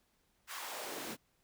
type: noise with high-pass filter sweep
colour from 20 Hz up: pink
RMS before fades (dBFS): -43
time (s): 0.47-1.17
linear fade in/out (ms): 50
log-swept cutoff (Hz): 1400 to 200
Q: 1.5
effects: pink hiss -75 dBFS RMS until 1.43 s